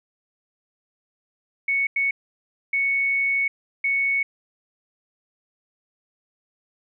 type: tone bursts at uneven times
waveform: sine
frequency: 2217 Hz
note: C#7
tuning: in tune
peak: -19 dBFS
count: 4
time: 1.68-1.87 / 1.96-2.11 / 2.73-3.48 / 3.84-4.23 s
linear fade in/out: 5 ms
effects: none